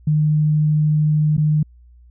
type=tone with dropouts; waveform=sine; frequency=152.2 Hz; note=D#3; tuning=38 cents flat; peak=-13 dBFS; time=0.07-1.63 s; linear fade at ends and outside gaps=5 ms; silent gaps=1.368-1.378 s; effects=added 60 Hz sine -44 dBFS peak until 2.1 s